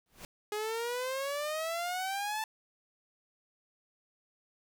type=noise with exponential growth; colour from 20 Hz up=pink; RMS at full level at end=-42 dBFS; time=0.06-0.25 s; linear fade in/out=1 ms; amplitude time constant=41 ms
type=exponential sweep; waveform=sawtooth; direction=up; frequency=415.3 to 884 Hz; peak=-29 dBFS; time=0.52-2.44 s; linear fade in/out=2 ms
effects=none